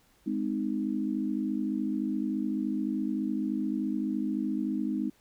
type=chord; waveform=sine; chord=Ab major; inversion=none; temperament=equal with one note detuned; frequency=207.7 / 257.1 / 311.1 Hz; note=Ab3 / C4 / Eb4; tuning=0 / -30 / 0 cents; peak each=-32 dBFS; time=0.26-5.1 s; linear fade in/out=10 ms; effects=pink hiss -65 dBFS RMS until 5.2 s